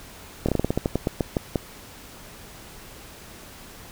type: slowing click train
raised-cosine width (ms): 2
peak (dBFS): -8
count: 14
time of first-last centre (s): 0.46-1.558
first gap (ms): 26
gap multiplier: 1.18
effects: pink hiss -44 dBFS RMS until 3.91 s